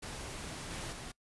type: noise with level steps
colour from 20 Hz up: pink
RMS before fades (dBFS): -43 / -41 / -45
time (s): 0.02-1.12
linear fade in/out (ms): 10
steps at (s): 0.7 / 0.92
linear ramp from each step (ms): 10
effects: noise-tail reverb RT60 0.1 s tail -23 dB re dry + resampled to 24000 Hz